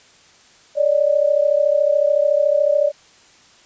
sine tone pair together, 568.2 / 602 Hz, C#5 / D5, +43 / +43 cents, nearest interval minor second, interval 100 cents, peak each -16 dBFS, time 0.75-2.92 s, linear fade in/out 50 ms, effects white hiss -50 dBFS RMS until 3.65 s + resampled to 16000 Hz

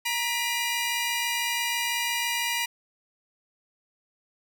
sawtooth tone cluster, 940 / 1988 / 2397 / 2866 Hz, A#5 / B6 / D7 / F7, +14 / +11 / +35 / +44 cents, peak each -28 dBFS, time 0.05-2.66 s, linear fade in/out 10 ms, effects none

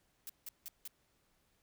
blue noise bursts, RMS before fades -45 dBFS, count 4, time 0.27-0.876 s, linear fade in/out 0 ms, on 24 ms, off 170 ms, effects pink hiss -75 dBFS RMS until 1.62 s

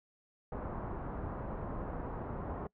pink low-pass noise, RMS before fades -40 dBFS, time 0.52-2.67 s, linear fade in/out 2 ms, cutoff 1200 Hz, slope 24 dB/octave, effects noise-tail reverb RT60 0.1 s tail -23 dB re dry

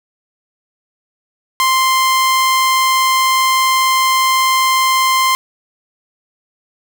sawtooth tone, 1046.5 Hz, C6, in tune, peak -7 dBFS, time 1.6-5.35 s, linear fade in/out 0 ms, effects none

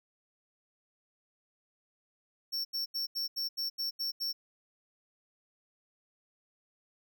square tone bursts, 5450 Hz, F8, 43 cents flat, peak -32 dBFS, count 9, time 2.52-4.33 s, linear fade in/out 20 ms, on 130 ms, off 80 ms, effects none

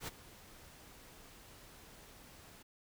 pink noise with ADSR envelope, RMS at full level -40 dBFS, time 0-2.63 s, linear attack 74 ms, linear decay 23 ms, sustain -17 dB, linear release 12 ms, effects none

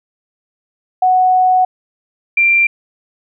sine tone pair in turn, 740 / 2368 Hz, F#5 / D7, 0 / +14 cents, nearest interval octave + minor sixth, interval 2014 cents, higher second, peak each -8 dBFS, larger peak neither, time 1.02-1.65 / 2.37-2.67 s, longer first, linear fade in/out 5 ms, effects none

